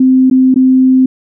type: tone with dropouts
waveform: sine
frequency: 259.4 Hz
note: C4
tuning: 15 cents flat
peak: -4 dBFS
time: 0-1.06 s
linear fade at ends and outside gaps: 5 ms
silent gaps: 0.3-0.311 / 0.543-0.559 s
effects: none